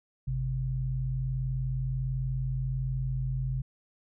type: tone pair together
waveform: sine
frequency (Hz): 50.69 / 130.8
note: G#1 / C3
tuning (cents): -41 / 0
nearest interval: octave + major third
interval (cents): 1641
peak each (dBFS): -33 / -29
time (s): 0.27-3.62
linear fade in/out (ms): 10
effects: none